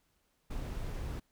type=noise; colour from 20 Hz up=brown; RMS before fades=-38 dBFS; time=0.5-1.2 s; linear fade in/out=10 ms; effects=pink hiss -75 dBFS RMS until 1.31 s

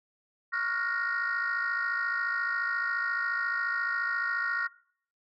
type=chord; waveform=sine; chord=Gb major seventh; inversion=second; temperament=equal with one note detuned; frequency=1108.7 / 1396.9 / 1451.2 / 1864.7 Hz; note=Db6 / F6 / Gb6 / Bb6; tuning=0 / 0 / -34 / 0 cents; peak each=-37 / -31 / -32 / -31 dBFS; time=0.52-4.68 s; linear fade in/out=20 ms; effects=noise-tail reverb RT60 0.6 s tail -22 dB re dry + tanh soft clip ceiling -22 dBFS

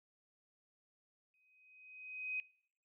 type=tone with exponential growth; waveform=sine; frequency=2515 Hz; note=D#7; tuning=18 cents sharp; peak=-35 dBFS; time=1.34-2.4 s; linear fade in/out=1 ms; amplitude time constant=230 ms; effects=noise-tail reverb RT60 0.7 s tail -24 dB re dry

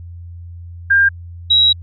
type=tone pair in turn; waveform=sine; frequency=1600 / 3860 Hz; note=G6 / B7; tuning=+35 / -40 cents; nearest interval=octave + minor third; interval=1525 cents; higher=second; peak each=-8 dBFS; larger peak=neither; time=0.9-1.09 / 1.5-1.73 s; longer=second; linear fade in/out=10 ms; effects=added 86 Hz sine -30 dBFS peak until 1.82 s

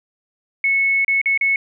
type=tone with dropouts; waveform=sine; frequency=2200 Hz; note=C#7; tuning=14 cents flat; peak=-14 dBFS; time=0.64-1.56 s; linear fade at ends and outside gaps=2 ms; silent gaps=1.047-1.08 / 1.215-1.258 / 1.376-1.411 s; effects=none

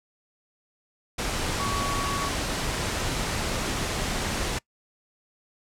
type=tone in noise; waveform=sine; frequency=1125 Hz; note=C#6; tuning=25 cents sharp; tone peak=-29 dBFS; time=1.59-2.29 s; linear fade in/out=10 ms; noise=pink; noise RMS=-28 dBFS; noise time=1.18-4.59 s; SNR=-4 dB; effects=noise-tail reverb RT60 0.1 s tail -24 dB re dry + low-pass 9000 Hz 12 dB/octave

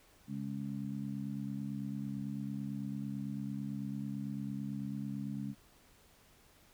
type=harmonic tone; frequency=69 Hz; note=C#2; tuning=7 cents flat; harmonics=2 / 3 / 4; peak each=-42 / -39 / -44 dBFS; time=0.27-5.55 s; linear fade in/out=50 ms; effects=pink hiss -64 dBFS RMS until 6.73 s

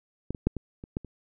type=clicks; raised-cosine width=3 ms; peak=-17 / -24 / -9 / -20 / -27 / -16 / -29 dBFS; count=7; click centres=0.306 / 0.348 / 0.47 / 0.567 / 0.839 / 0.969 / 1.047 s; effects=none

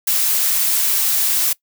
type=noise; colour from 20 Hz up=blue; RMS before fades=-17 dBFS; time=0.07-1.53 s; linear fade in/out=5 ms; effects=noise-tail reverb RT60 0.1 s tail -22 dB re dry

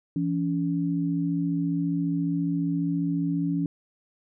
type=tone pair together; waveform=sine; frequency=168.15 / 282.8 Hz; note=E3 / C#4; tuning=+35 / +35 cents; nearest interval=major sixth; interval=900 cents; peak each=-26 dBFS; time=0.16-3.66 s; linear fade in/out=2 ms; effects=none

